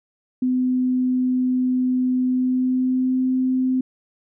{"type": "tone with pitch glide", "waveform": "sine", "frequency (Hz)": [253.8, 257.6], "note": ["B3", "C4"], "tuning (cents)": [47, -27], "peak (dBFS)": -17, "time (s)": [0.42, 3.81], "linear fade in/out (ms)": 5, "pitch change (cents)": 26, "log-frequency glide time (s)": [2.26, 3.27], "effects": []}